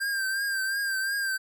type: tone with vibrato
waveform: square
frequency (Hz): 1586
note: G6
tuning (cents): +20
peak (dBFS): -27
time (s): 0-1.38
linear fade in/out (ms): 20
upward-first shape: triangle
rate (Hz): 2.8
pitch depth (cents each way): 55
effects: none